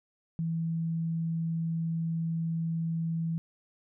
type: tone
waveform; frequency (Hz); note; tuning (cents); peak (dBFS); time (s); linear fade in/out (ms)
sine; 164.4; E3; -4; -28; 0.39-3.38; 0
effects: none